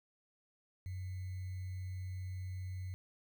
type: tone with sample-and-hold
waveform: sine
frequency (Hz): 92.5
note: F#2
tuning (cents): 0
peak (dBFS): -39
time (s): 0.86-2.94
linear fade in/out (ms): 0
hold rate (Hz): 2100
effects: none